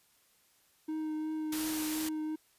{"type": "tone with vibrato", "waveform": "triangle", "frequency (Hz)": 311.1, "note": "D#4", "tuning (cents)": 0, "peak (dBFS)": -31, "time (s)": [0.88, 2.36], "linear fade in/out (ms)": 10, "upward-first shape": "triangle", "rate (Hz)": 2.8, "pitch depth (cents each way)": 16}
{"type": "noise", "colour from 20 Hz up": "white", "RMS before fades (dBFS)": -38, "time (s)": [1.52, 2.09], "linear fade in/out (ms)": 5}
{"effects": ["white hiss -68 dBFS RMS until 2.58 s", "resampled to 32000 Hz"]}